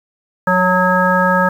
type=harmonic tone with a mistuned harmonic; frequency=182.6 Hz; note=F#3; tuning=23 cents flat; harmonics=1 / 3 / 5 / 7 / 9; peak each=-17 / -17 / -17 / -17 / -17 dBFS; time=0.47-1.49 s; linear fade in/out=5 ms; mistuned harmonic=3; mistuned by=+17 cents; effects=7-bit